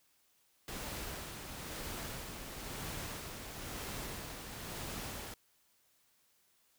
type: noise with tremolo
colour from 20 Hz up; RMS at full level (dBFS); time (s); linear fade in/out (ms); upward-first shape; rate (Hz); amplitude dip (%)
pink; -42; 0.68-5.34; 2; sine; 1; 40
effects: white hiss -72 dBFS RMS until 6.78 s